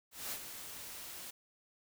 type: noise with ADSR envelope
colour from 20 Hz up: white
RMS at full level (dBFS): -39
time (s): 0.11-1.31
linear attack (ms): 210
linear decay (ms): 61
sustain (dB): -8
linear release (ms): 10
effects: none